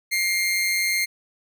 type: tone with amplitude modulation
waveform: sawtooth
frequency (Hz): 2117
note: C7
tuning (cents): +20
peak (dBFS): -15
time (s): 0.11-1.06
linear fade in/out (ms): 20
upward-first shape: sine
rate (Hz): 188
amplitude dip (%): 45
effects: none